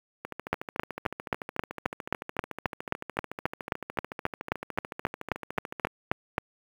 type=two click trains; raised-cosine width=0.5 ms; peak=-20 / -9 dBFS; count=78 / 23; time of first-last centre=0.25-5.87 / 0.53-6.381 s; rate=13.7 / 3.76 Hz; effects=high-pass 60 Hz 12 dB/octave + 7-bit